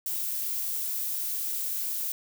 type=noise; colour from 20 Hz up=violet; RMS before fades=-31 dBFS; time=0.06-2.12 s; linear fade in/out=2 ms; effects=none